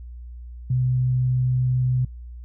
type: tone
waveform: sine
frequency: 127 Hz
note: B2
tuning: 49 cents sharp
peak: -18 dBFS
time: 0.7-2.05 s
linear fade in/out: 5 ms
effects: noise-tail reverb RT60 0.1 s tail -23 dB re dry + added 60 Hz sine -35 dBFS peak until 2.44 s